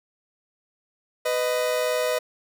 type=tone pair together; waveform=40% pulse; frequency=499 / 621.5 Hz; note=B4 / D#5; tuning=+18 / -2 cents; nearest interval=major third; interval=380 cents; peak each=-24 dBFS; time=1.25-2.19 s; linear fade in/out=10 ms; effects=none